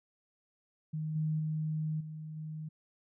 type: tone with level steps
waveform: sine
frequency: 155.56 Hz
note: D#3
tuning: in tune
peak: -33 / -29 / -31 / -40 / -38 dBFS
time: 0.93-2.69 s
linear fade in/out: 10 ms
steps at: 1.15 / 1.39 / 2 / 2.36 s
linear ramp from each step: 10 ms
effects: none